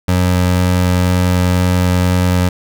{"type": "tone", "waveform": "25% pulse", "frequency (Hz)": 90.2, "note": "F#2", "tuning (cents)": -44, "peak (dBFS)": -7, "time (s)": [0.08, 2.49], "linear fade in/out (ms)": 5, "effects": []}